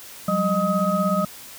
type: tone cluster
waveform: sine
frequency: 181.1 / 197.6 / 616 / 1263 Hz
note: F#3 / G3 / D#5 / D#6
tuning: -37 / +14 / -17 / +26 cents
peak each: -24 dBFS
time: 0.28-1.25 s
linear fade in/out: 5 ms
effects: white hiss -41 dBFS RMS until 1.58 s